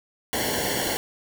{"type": "noise with comb filter", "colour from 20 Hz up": "pink", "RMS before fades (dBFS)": -26, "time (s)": [0.33, 0.97], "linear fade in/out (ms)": 0, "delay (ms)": 0.8, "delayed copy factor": -0.9, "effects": []}